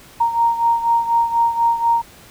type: beating tone pair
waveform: sine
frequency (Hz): 929 / 933.1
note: A#5 / A#5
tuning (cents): -6 / +1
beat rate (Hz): 4.1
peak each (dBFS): -15 / -20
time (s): 0.2-2.02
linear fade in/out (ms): 10
effects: pink hiss -44 dBFS RMS until 2.3 s